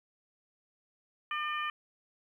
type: harmonic tone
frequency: 602 Hz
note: D5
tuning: 43 cents sharp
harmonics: 2 / 3 / 4 / 5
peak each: -34 / -38 / -40 / -42 dBFS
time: 1.31-1.7 s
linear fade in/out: 2 ms
effects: 11-bit